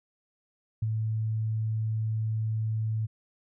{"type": "tone with ADSR envelope", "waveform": "sine", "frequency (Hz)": 110, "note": "A2", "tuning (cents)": 0, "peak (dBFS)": -23, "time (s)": [0.82, 3.07], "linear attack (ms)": 7, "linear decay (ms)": 28, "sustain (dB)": -3, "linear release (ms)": 21, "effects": []}